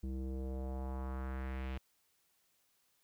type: tone with low-pass filter sweep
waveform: square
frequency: 65.41 Hz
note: C2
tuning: in tune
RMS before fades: -40 dBFS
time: 0.03-1.78 s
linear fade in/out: 5 ms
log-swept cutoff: 280 to 2900 Hz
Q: 2
effects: white hiss -75 dBFS RMS until 3.03 s